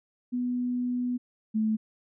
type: tone pair in turn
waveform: sine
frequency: 246.9 / 217.9 Hz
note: B3 / A3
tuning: 0 / -17 cents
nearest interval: major second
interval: 217 cents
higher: first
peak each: -26 / -23 dBFS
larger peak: second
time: 0.32-1.18 / 1.54-1.77 s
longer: first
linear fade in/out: 20 ms
effects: none

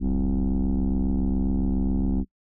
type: tone with frequency modulation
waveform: sine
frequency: 123.47 Hz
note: B2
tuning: in tune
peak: -18 dBFS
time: 0-2.25 s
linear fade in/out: 50 ms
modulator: 67.3 Hz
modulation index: 2.4
effects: noise-tail reverb RT60 0.1 s tail -25 dB re dry + tanh soft clip ceiling -19 dBFS

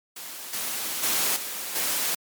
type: noise with level steps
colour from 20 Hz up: white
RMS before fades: -38 / -30 / -24 / -33 / -26 dBFS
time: 0.16-2.15 s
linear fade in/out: 5 ms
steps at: 0.53 / 1.03 / 1.36 / 1.75 s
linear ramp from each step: 5 ms
effects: high-pass 200 Hz 12 dB/octave + MP3 96 kbps

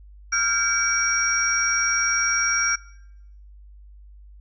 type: tone cluster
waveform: sine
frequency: 1390 / 1590 / 2280 / 5640 Hz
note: F6 / G6 / C#7 / F8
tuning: -9 / +24 / +48 / +16 cents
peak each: -23 / -28 / -27 / -23 dBFS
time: 0.32-2.76 s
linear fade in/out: 10 ms
effects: noise-tail reverb RT60 0.8 s tail -21 dB re dry + added 50 Hz sine -43 dBFS peak until 4.4 s

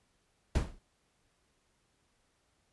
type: noise with exponential decay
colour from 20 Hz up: brown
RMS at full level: -22 dBFS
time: 0.55-0.79 s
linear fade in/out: 5 ms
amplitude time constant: 52 ms
effects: pink hiss -74 dBFS RMS until 2.72 s + resampled to 24000 Hz

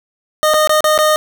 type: tone with dropouts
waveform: 25% pulse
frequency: 615 Hz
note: D#5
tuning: 20 cents flat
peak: -6 dBFS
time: 0.43-1.16 s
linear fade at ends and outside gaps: 0 ms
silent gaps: 0.537-0.541 / 0.674-0.694 / 0.806-0.842 / 0.978-0.988 s
effects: none

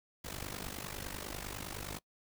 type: noise with amplitude modulation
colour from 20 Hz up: pink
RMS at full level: -39 dBFS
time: 0.24-1.99 s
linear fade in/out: 10 ms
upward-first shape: sine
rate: 49.9 Hz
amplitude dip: 85%
effects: noise-tail reverb RT60 0.1 s tail -23 dB re dry

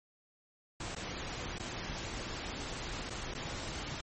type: noise with dropouts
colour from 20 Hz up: pink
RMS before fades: -40 dBFS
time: 0.8-4.01 s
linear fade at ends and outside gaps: 5 ms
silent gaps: 0.951-0.962 / 1.585-1.596 / 3.098-3.103 / 3.34-3.348 s
effects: MP3 32 kbps

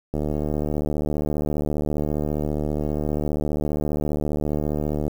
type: click train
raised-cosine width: 2 ms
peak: -12 dBFS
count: 371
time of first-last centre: 0.14-5.08 s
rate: 74.9 Hz
effects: 7-bit

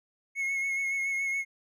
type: tone with vibrato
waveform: triangle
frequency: 2180 Hz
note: C#7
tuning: 29 cents flat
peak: -26 dBFS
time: 0.35-1.45 s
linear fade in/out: 50 ms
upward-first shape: sine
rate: 7.1 Hz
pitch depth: 25 cents each way
effects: none

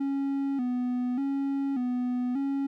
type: tone with vibrato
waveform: triangle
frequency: 261.6 Hz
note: C4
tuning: in tune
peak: -24 dBFS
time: 0-2.67 s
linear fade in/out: 10 ms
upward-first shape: square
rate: 0.85 Hz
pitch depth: 93 cents each way
effects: none

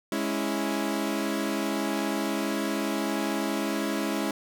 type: chord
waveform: sawtooth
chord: C# minor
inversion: second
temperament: equal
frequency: 207.7 / 277.2 / 329.6 Hz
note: G#3 / C#4 / E4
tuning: 0 / 0 / 0 cents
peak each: -27 dBFS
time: 0.12-4.31 s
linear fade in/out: 2 ms
effects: none

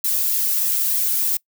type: noise with flanger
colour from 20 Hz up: violet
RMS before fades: -20 dBFS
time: 0.04-1.37 s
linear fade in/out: 5 ms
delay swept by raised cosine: 1.3 to 2.16 ms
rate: 3.3 Hz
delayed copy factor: -0.55
effects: noise-tail reverb RT60 0.1 s tail -23 dB re dry

